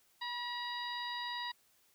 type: harmonic tone with a mistuned harmonic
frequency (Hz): 958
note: A#5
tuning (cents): +47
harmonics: 1 / 2 / 3 / 4 / 5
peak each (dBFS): -41 / -43 / -51 / -43 / -48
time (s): 0.21-1.52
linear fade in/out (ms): 10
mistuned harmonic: 1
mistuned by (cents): +28
effects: white hiss -70 dBFS RMS until 1.94 s